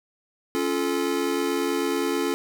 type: chord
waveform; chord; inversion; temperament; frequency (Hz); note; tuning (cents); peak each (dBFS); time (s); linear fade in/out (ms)
square; Db augmented; none; just; 277.2 / 346.5 / 433.1; Db4 / F4 / A4; 0 / -14 / -27; -28; 0.55-2.34; 0
effects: 10-bit

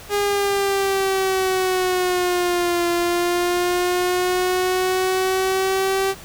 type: exponential two-way sweep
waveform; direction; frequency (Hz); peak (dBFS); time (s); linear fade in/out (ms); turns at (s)
sawtooth; down then up; 410 to 345.3 to 388.3; -14; 0.09-6.15; 50; 2.88
effects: pink hiss -40 dBFS RMS until 6.24 s

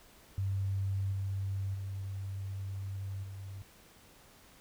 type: tone with level steps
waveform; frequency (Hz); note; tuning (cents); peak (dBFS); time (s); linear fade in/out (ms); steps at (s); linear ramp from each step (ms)
sine; 97.4; G2; -11; -30 / -32 / -36 / -41; 0.38-3.62; 0; 1.12 / 1.74 / 3.23; 10
effects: pink hiss -59 dBFS RMS until 4.6 s

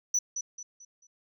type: tone with echo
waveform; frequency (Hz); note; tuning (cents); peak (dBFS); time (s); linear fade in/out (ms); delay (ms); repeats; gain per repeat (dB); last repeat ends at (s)
sine; 5950; F#8; +9; -21; 0.14-0.19; 5; 220; 4; -9; 1.07
effects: tanh soft clip ceiling -21 dBFS

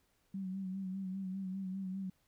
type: tone with vibrato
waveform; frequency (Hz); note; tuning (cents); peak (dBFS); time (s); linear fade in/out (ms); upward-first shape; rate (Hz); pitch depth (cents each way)
sine; 190; F#3; +46; -37; 0.34-2.1; 5; sine; 5; 46
effects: pink hiss -75 dBFS RMS until 2.27 s

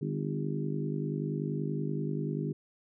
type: harmonic tone with a mistuned harmonic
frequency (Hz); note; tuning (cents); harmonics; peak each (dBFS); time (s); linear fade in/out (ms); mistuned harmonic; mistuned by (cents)
50.4; G1; +49; 3 / 4 / 5 / 6 / 7 / 8; -33 / -38 / -38 / -41 / -41 / -40; 0.01-2.53; 10; 7; -21
effects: none

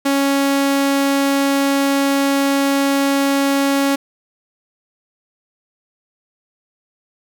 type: tone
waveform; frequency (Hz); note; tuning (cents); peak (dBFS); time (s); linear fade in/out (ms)
sawtooth; 277.2; C#4; 0; -10; 0.05-3.96; 10
effects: none

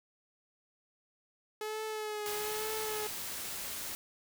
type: tone with vibrato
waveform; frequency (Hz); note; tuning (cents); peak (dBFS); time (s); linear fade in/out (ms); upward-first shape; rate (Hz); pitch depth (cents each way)
sawtooth; 426.8; G#4; +47; -32; 1.61-3.07; 2; triangle; 1.1; 42
type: noise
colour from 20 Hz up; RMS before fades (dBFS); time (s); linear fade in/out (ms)
white; -40; 2.26-3.95; 0
effects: none

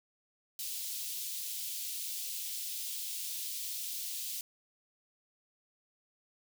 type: high-pass noise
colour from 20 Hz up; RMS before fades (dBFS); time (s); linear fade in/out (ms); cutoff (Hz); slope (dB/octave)
white; -39; 0.59-4.41; 2; 3000; 24
effects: none

